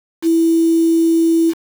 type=tone with quantisation; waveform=sine; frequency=329.6 Hz; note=E4; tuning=in tune; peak=-10 dBFS; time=0.22-1.54 s; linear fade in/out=50 ms; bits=5; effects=none